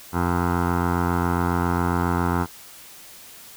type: tone with low-pass filter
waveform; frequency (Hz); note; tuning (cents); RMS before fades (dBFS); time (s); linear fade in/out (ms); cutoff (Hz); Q
15% pulse; 87.31; F2; 0; -22; 0.12-2.47; 50; 1200; 5.1
effects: white hiss -44 dBFS RMS until 3.56 s